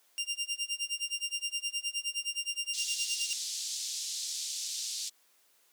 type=tone with tremolo; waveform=20% pulse; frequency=2794 Hz; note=F7; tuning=in tune; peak=-25 dBFS; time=0.18-3.33 s; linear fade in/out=0 ms; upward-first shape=sine; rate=9.6 Hz; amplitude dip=95%
type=band-pass noise; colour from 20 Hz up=white; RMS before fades=-37 dBFS; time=2.73-5.1 s; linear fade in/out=20 ms; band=3800 to 7500 Hz; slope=24 dB/octave
effects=white hiss -67 dBFS RMS until 5.72 s + high-pass 300 Hz 12 dB/octave